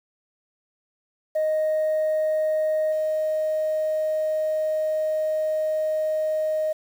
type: tone with level steps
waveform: sine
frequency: 622.3 Hz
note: D#5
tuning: in tune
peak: -18 / -20 dBFS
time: 1.35-6.73 s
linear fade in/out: 10 ms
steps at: 2.92 s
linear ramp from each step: 5 ms
effects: tanh soft clip ceiling -18 dBFS + 8-bit